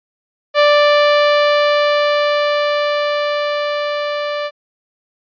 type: tone with level ramp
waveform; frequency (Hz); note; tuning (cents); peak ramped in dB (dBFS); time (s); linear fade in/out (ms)
sawtooth; 587.3; D5; 0; -4 to -15; 0.54-4.51; 50
effects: resampled to 11025 Hz